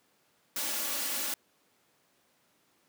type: noise with comb filter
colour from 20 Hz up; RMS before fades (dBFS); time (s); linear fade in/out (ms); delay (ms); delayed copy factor
white; -33; 0.56-1.34; 2; 3.5; +0.7
effects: pink hiss -69 dBFS RMS until 2.88 s + high-pass 200 Hz 12 dB/octave